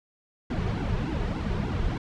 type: noise with flanger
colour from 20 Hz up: brown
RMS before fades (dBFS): -28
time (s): 0.5-1.98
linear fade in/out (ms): 5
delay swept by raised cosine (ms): 1.6 to 3.8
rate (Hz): 3.4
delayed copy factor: -1
effects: low-pass 4000 Hz 12 dB/octave